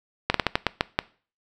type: slowing click train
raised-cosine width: 0.3 ms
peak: -3 dBFS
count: 8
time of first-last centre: 0.3-0.989 s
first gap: 43 ms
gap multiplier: 1.27
effects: noise-tail reverb RT60 0.4 s tail -21 dB re dry